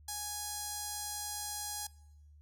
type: tone with notch filter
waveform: 5% pulse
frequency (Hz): 830.6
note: G#5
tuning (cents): 0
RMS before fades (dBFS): -40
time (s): 0.08-1.87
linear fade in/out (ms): 5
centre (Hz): 2300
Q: 0.62
effects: noise-tail reverb RT60 0.9 s tail -22 dB re dry + added 74 Hz sine -55 dBFS peak until 2.41 s